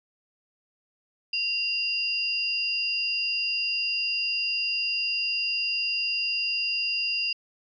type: tone pair together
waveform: sine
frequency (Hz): 2772 / 4856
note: F7 / D#8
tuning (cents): -14 / -43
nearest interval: minor seventh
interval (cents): 971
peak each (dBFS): -27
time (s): 1.33-7.33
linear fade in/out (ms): 5
effects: MP3 96 kbps